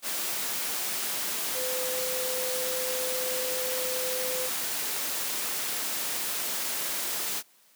sine tone in noise, 510 Hz, C5, 44 cents flat, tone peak -32 dBFS, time 1.53-4.5 s, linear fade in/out 50 ms, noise white, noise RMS -31 dBFS, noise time 0.02-7.43 s, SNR -4 dB, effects white hiss -61 dBFS RMS until 7.75 s + high-pass 200 Hz 12 dB/octave

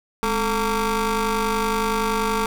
20% pulse ring-modulated tone, 233.1 Hz, A#3, in tune, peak -12 dBFS, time 0.23-2.46 s, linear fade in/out 0 ms, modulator 674 Hz, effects none

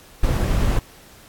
brown noise, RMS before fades -18 dBFS, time 0.23-0.79 s, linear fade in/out 5 ms, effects pink hiss -47 dBFS RMS until 1.28 s + AAC 64 kbps

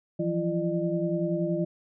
sine tone cluster, 167.2 / 177.7 / 339.4 / 603 Hz, E3 / F3 / F4 / D5, +25 / +30 / -49 / +46 cents, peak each -30 / -32 / -29 / -31 dBFS, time 0.19-1.65 s, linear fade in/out 10 ms, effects none

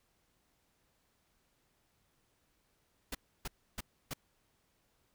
pink noise bursts, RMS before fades -39 dBFS, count 4, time 3.12-4.136 s, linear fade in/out 5 ms, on 29 ms, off 300 ms, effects pink hiss -75 dBFS RMS until 5.14 s

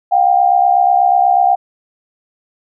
sine tone pair together, 715.8 / 784 Hz, F5 / G5, +42 / 0 cents, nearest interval major second, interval 158 cents, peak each -11 dBFS, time 0.11-1.56 s, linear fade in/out 20 ms, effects none

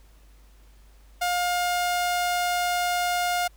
sawtooth tone, 710 Hz, F5, 28 cents sharp, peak -19 dBFS, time 1.21-3.48 s, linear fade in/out 10 ms, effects added 50 Hz sine -50 dBFS peak until 3.56 s + pink hiss -61 dBFS RMS until 3.56 s

